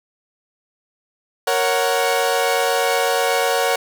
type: chord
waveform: sawtooth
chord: F# major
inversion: first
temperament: equal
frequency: 466.2 / 554.4 / 740 Hz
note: A#4 / C#5 / F#5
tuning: 0 / 0 / 0 cents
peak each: -17 dBFS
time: 1.47-3.76 s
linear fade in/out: 5 ms
effects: none